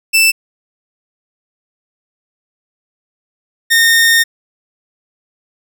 sawtooth tone pair in turn, 2653 / 1834.4 Hz, E7 / A#6, +10 / -28 cents, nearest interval tritone, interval 638 cents, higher first, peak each -4 dBFS, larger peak neither, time 0.13-0.32 / 3.7-4.24 s, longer second, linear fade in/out 20 ms, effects none

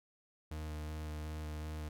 40% pulse tone with vibrato, 76.9 Hz, D#2, 20 cents flat, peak -39 dBFS, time 0.51-1.89 s, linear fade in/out 5 ms, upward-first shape square, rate 2.7 Hz, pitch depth 11 cents each way, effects none

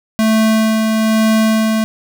square tone with tremolo, 220 Hz, A3, in tune, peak -10 dBFS, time 0.19-1.84 s, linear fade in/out 0 ms, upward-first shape sine, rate 1.1 Hz, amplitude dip 30%, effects none

